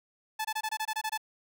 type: tone bursts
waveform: sawtooth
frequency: 869 Hz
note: A5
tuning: 22 cents flat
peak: -26 dBFS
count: 10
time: 0.39-1.177 s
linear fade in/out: 10 ms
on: 58 ms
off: 23 ms
effects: none